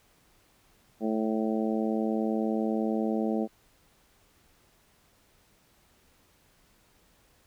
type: harmonic tone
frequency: 110 Hz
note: A2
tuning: in tune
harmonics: 2 / 3 / 4 / 5 / 6 / 7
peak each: -28 / -32 / -34 / -36 / -38 / -39 dBFS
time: 1-3.48 s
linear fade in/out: 50 ms
effects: pink hiss -64 dBFS RMS until 7.46 s